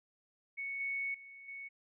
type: tone with level steps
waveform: sine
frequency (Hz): 2217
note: C#7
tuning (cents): 0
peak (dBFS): -37 / -34 / -50 / -43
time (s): 0.57-1.69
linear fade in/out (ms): 20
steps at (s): 0.8 / 1.14 / 1.48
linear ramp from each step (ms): 5
effects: none